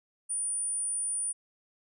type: tone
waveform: sine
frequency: 9397 Hz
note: D9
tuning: in tune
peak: -29 dBFS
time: 0.29-1.33 s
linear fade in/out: 20 ms
effects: none